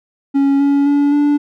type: tone with pitch steps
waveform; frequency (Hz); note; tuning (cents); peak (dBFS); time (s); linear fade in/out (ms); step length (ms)
triangle; 277.2 / 281.7 / 286.3 / 291; C#4 / C#4 / D4 / D4; 0 / +28 / -44 / -16; -8; 0.34-1.38; 20; 260
effects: none